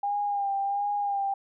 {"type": "tone with vibrato", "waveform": "sine", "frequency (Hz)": 805, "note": "G5", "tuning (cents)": 46, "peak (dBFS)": -25, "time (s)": [0.03, 1.34], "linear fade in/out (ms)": 5, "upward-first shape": "sine", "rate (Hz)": 1.4, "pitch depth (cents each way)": 33, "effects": []}